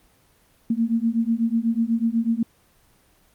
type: beating tone pair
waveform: sine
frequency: 225.3 / 233.4 Hz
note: A3 / A#3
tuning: +41 / +2 cents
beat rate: 8.1 Hz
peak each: -22 dBFS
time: 0.7-2.43 s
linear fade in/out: 5 ms
effects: pink hiss -59 dBFS RMS until 3.34 s + Opus 24 kbps